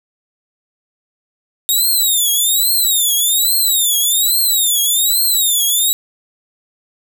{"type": "tone with vibrato", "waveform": "5% pulse", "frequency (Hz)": 3729, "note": "A#7", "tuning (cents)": 0, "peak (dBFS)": -5, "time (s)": [1.69, 5.93], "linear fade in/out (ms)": 0, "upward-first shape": "triangle", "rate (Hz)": 1.2, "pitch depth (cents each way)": 230, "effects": []}